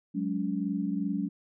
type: chord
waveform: sine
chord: F# suspended second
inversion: none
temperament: equal with one note detuned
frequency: 185 / 207.7 / 283.3 Hz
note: F#3 / G#3 / C#4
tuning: 0 / 0 / +38 cents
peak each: -32 dBFS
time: 0.14-1.29 s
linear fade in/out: 20 ms
effects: none

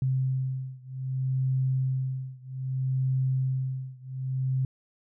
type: beating tone pair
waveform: sine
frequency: 130.81 / 131.44 Hz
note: C3 / C3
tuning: 0 / +8 cents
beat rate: 0.63 Hz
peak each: -28 / -29 dBFS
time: 0.02-4.65 s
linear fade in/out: 2 ms
effects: none

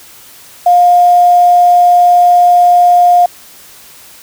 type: tone with quantisation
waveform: sine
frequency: 708 Hz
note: F5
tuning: 23 cents sharp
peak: -3 dBFS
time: 0.66-3.26 s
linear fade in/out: 5 ms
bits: 5
effects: white hiss -37 dBFS RMS until 4.22 s

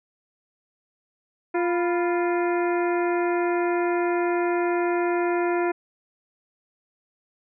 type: harmonic tone with a mistuned harmonic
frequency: 349.2 Hz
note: F4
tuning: in tune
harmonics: 1 / 2 / 3 / 4 / 5 / 6 / 7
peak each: -22 / -28 / -32 / -34 / -36 / -38 / -39 dBFS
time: 1.54-5.72 s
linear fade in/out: 10 ms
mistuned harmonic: 3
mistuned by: -95 cents
effects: none

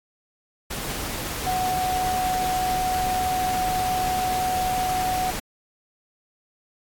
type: tone in noise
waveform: sine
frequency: 740 Hz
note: F#5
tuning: in tune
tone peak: -22 dBFS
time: 1.46-5.31 s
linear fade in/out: 10 ms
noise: pink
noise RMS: -30 dBFS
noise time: 0.7-5.4 s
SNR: +5 dB
effects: AAC 64 kbps

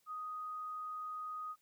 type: tone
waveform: sine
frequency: 1247 Hz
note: D#6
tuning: 3 cents sharp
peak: -40 dBFS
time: 0.06-1.56 s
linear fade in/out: 50 ms
effects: white hiss -75 dBFS RMS until 1.61 s

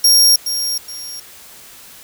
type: tone with echo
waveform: sawtooth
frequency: 5580 Hz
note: F8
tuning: 2 cents flat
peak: -5 dBFS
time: 0.04-0.36 s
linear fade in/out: 5 ms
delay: 420 ms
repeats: 2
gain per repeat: -10 dB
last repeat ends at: 1.2 s
effects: white hiss -40 dBFS RMS until 2.03 s

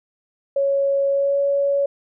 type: tone with pitch glide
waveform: sine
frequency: 554.4 to 561.2 Hz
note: C#5 to C#5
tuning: 0 to +21 cents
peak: -16 dBFS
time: 0.56-1.86 s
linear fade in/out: 5 ms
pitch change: +21 cents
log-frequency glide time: 1.09-1.39 s
effects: none

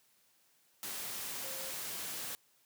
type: tone in noise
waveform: sine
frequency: 532 Hz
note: C5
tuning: 29 cents sharp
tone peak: -49 dBFS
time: 1.44-1.71 s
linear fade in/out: 0 ms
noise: white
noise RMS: -41 dBFS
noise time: 0.83-2.35 s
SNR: -11 dB
effects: white hiss -70 dBFS RMS until 2.65 s + high-pass 100 Hz 12 dB/octave

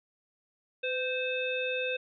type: harmonic tone with a mistuned harmonic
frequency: 520 Hz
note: C5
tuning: 11 cents flat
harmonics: 1 / 3 / 5 / 7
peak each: -32 / -39 / -33 / -40 dBFS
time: 0.83-1.97 s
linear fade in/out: 10 ms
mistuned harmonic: 1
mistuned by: -41 cents
effects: none

